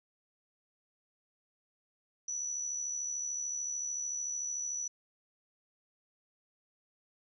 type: tone with amplitude modulation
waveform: sine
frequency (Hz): 5920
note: F#8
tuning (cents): 0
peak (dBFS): -32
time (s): 2.28-4.88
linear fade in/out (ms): 5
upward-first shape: sine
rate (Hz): 73.5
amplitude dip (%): 45
effects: none